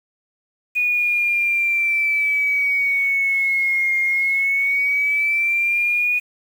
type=exponential two-way sweep; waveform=sine; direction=down then up; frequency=2467 to 2127 to 2467 Hz; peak=-16 dBFS; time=0.75-6.2 s; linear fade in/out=20 ms; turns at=3.98 s; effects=7-bit